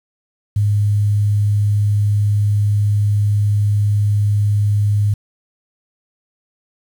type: tone with quantisation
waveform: sine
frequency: 103.3 Hz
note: G#2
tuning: 9 cents flat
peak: -12 dBFS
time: 0.56-5.14 s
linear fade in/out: 5 ms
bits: 7
effects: none